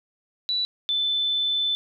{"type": "tone pair in turn", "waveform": "sine", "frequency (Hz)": [3950, 3519], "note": ["B7", "A7"], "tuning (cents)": [0, 0], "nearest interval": "major second", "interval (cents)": 200, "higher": "first", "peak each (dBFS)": [-22, -21], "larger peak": "second", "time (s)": [[0.49, 0.65], [0.89, 1.75]], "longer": "second", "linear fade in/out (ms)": 0, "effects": []}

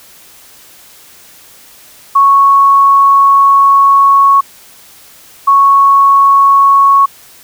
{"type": "tone bursts at uneven times", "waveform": "sine", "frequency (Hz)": 1107, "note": "C#6", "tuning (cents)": -3, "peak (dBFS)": -3, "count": 2, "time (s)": [[2.15, 4.41], [5.47, 7.06]], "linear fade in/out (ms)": 10, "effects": ["white hiss -39 dBFS RMS until 7.43 s"]}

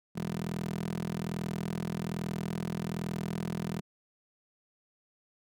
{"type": "tone with high-pass filter", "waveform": "15% pulse", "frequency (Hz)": 41.2, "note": "E1", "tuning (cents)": 0, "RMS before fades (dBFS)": -35, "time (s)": [0.15, 3.81], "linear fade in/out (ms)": 20, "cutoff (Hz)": 190, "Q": 3.2, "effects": []}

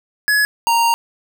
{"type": "tone pair in turn", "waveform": "square", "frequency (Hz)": [1691, 928.4], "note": ["G#6", "A#5"], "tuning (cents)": [31, -7], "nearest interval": "minor seventh", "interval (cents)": 1038, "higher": "first", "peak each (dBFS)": -13, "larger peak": "neither", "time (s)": [[0.28, 0.45], [0.67, 0.94]], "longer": "second", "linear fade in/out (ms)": 0, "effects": []}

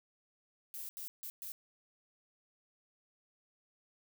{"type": "noise bursts at uneven times", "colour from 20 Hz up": "violet", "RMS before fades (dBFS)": -44, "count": 4, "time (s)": [[0.74, 0.89], [0.97, 1.08], [1.23, 1.3], [1.42, 1.52]], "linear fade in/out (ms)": 0, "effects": []}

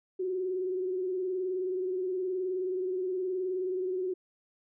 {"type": "tone with vibrato", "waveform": "sine", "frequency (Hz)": 370, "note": "F#4", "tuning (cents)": 0, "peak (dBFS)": -29, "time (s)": [0.19, 4.14], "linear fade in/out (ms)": 10, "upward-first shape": "sine", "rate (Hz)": 19, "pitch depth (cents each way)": 48, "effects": []}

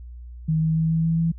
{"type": "tone with pitch steps", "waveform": "sine", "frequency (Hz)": [158.4, 159.78, 161.17, 162.57, 163.99, 165.41], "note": ["D#3", "D#3", "E3", "E3", "E3", "E3"], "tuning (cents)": [31, 46, -39, -24, -9, 6], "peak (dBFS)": -18, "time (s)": [0.48, 1.32], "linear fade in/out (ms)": 10, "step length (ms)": 140, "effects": ["added 60 Hz sine -36 dBFS peak until 1.38 s"]}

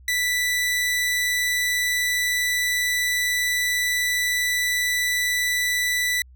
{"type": "tone", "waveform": "sawtooth", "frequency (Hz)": 1975.5, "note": "B6", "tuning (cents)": 0, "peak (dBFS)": -17, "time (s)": [0.08, 6.22], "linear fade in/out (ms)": 2, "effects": ["added 63 Hz sine -45 dBFS peak until 6.35 s"]}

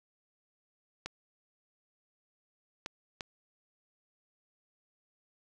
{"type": "clicks", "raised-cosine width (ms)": 0.2, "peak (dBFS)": -20, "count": 3, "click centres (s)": [1.06, 2.861, 3.208], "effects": []}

